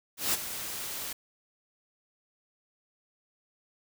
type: noise with ADSR envelope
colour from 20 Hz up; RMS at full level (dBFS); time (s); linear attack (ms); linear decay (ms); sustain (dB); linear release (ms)
white; -26; 0.17-1.13; 160; 31; -11; 5
effects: none